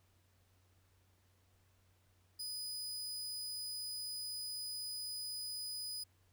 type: tone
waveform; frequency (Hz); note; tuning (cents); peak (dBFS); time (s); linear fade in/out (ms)
sawtooth; 4978; D#8; 0; -38; 2.39-6.04; 10
effects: added 92 Hz sine -70 dBFS peak until 6.32 s + pink hiss -75 dBFS RMS until 6.32 s